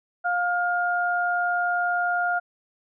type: tone pair together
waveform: sine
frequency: 707.5 / 1415 Hz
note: F5 / F6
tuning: +22 / +22 cents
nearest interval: octave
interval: 1200 cents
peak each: -24 / -24 dBFS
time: 0.24-2.4 s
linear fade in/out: 20 ms
effects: none